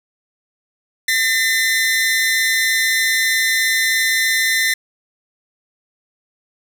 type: tone pair together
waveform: sawtooth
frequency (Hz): 1805.8 / 2029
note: A6 / B6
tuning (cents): +44 / +46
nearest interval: major second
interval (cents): 202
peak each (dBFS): -14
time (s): 1.08-4.74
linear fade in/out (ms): 5
effects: 8-bit